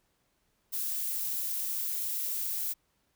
violet noise, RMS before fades -33 dBFS, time 0.72-2.74 s, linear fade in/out 20 ms, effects pink hiss -74 dBFS RMS until 3.15 s

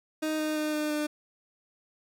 30% pulse tone with pitch steps, 311.1 / 308.2 / 305.4 / 302.6 / 299.8 Hz, D#4 / D#4 / D#4 / D#4 / D4, 0 / -16 / -32 / -48 / +36 cents, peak -25 dBFS, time 0.22-1.07 s, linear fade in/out 10 ms, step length 170 ms, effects none

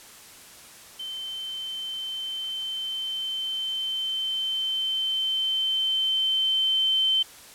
sine tone with level ramp, 3090 Hz, G7, 26 cents flat, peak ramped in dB -32 to -19 dBFS, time 0.99-7.23 s, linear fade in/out 10 ms, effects white hiss -47 dBFS RMS until 7.54 s + low-pass 12000 Hz 12 dB/octave

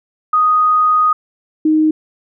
sine tone pair in turn, 1244.5 / 311.1 Hz, D#6 / D#4, 0 / 0 cents, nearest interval 2 octaves, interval 2400 cents, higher first, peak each -9 dBFS, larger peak neither, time 0.33-1.13 / 1.65-1.91 s, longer first, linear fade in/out 5 ms, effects none

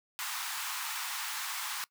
pink high-pass noise, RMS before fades -37 dBFS, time 0.19-1.84 s, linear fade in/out 0 ms, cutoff 870 Hz, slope 48 dB/octave, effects noise-tail reverb RT60 0.1 s tail -21 dB re dry

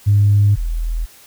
sine tone pair in turn, 102.2 / 40.96 Hz, G#2 / E1, -27 / -10 cents, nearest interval octave + major third, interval 1583 cents, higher first, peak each -8 / -17 dBFS, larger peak first, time 0.06-0.56 / 0.56-1.06 s, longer neither, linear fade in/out 20 ms, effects tanh soft clip ceiling -4 dBFS + white hiss -45 dBFS RMS until 1.26 s

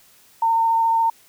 sine tone with vibrato, 910 Hz, A#5, 42 cents flat, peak -15 dBFS, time 0.42-1.1 s, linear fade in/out 5 ms, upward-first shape sine, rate 14 Hz, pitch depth 10 cents each way, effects white hiss -53 dBFS RMS until 1.28 s

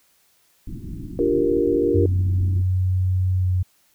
pink low-pass noise, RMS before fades -33 dBFS, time 0.67-2.62 s, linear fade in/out 5 ms, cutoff 350 Hz, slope 96 dB/octave
sine chord, G minor seventh, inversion second, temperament equal, 293.7 / 349.2 / 392 / 466.2 Hz, D4 / F4 / G4 / Bb4, 0 / 0 / 0 / 0 cents, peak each -23 / -22 / -23 / -21 dBFS, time 1.19-2.06 s, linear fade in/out 2 ms
sine tone with pitch glide, 92.6 to 91.59 Hz, F#2 to F#2, +2 to -17 cents, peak -17 dBFS, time 1.94-3.63 s, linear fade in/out 10 ms, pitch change -19 cents, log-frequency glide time 3.39-3.47 s
effects white hiss -61 dBFS RMS until 3.94 s

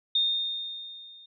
sine tone with level ramp, 3658 Hz, A#7, 33 cents flat, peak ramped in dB -20 to -48 dBFS, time 0.15-1.26 s, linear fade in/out 5 ms, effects none

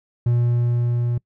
triangle tone with level ramp, 120 Hz, B2, 49 cents flat, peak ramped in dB -13 to -17 dBFS, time 0.26-1.18 s, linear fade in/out 5 ms, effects noise-tail reverb RT60 0.1 s tail -25 dB re dry

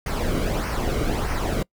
brown noise with flanger, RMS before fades -24 dBFS, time 0.06-1.63 s, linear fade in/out 5 ms, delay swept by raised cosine 0.26 to 1.17 ms, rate 1.6 Hz, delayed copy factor -0.6, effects noise-tail reverb RT60 0.1 s tail -25 dB re dry

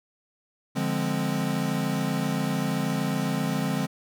square chord, D half-diminished seventh, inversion none, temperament equal, 146.83 / 174.61 / 207.7 / 261.6 Hz, D3 / F3 / Ab3 / C4, 0 / 0 / 0 / 0 cents, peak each -31 dBFS, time 0.75-3.87 s, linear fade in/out 20 ms, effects none

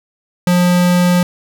square tone, 177.8 Hz, F3, 31 cents sharp, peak -10 dBFS, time 0.47-1.23 s, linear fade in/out 2 ms, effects none

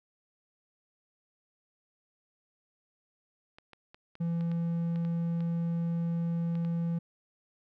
clicks, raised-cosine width 0.3 ms, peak -34 dBFS, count 11, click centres 3.585 / 3.733 / 3.945 / 4.154 / 4.409 / 4.516 / 4.959 / 5.05 / 5.406 / 6.554 / 6.649 s
triangle tone, 168.5 Hz, E3, 38 cents sharp, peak -26 dBFS, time 4.2-6.99 s, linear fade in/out 10 ms
effects none

